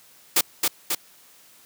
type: noise with echo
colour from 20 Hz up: white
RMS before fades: -18 dBFS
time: 0.36-0.41 s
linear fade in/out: 5 ms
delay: 270 ms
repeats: 2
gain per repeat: -3 dB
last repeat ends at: 0.95 s
effects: white hiss -53 dBFS RMS until 1.65 s + high-pass 100 Hz 12 dB/octave